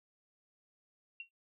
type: tone with exponential decay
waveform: sine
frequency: 2743 Hz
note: F7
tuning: 32 cents flat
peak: -38 dBFS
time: 1.2-1.29 s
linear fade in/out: 2 ms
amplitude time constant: 18 ms
effects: noise-tail reverb RT60 0.2 s tail -22 dB re dry